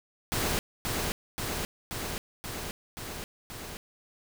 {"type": "noise with echo", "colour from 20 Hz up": "pink", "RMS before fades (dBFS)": -29, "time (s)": [0.32, 0.59], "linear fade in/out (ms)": 0, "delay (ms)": 530, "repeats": 6, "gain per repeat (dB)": -2, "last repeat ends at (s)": 3.77, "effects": []}